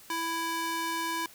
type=tone with high-pass filter; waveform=square; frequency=330.8 Hz; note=E4; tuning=6 cents sharp; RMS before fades=-32 dBFS; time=0.1-1.26 s; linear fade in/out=2 ms; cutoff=760 Hz; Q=1.1; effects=white hiss -53 dBFS RMS until 1.34 s